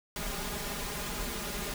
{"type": "noise with comb filter", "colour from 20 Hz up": "pink", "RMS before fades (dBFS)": -36, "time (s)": [0.16, 1.74], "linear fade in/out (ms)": 2, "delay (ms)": 4.9, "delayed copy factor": 0.9, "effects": []}